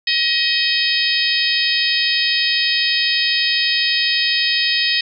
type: harmonic tone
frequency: 632 Hz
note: D#5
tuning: 27 cents sharp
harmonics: 3 / 4 / 5 / 6 / 7 / 8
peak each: -22 / -22 / -22 / -22 / -22 / -22 dBFS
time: 0.07-5.01 s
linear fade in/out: 5 ms
effects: none